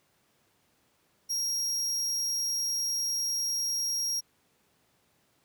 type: tone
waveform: 40% pulse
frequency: 5610 Hz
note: F8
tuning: 7 cents sharp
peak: -27 dBFS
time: 1.29-4.21 s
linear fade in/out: 20 ms
effects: pink hiss -69 dBFS RMS until 5.44 s + high-pass 100 Hz 12 dB/octave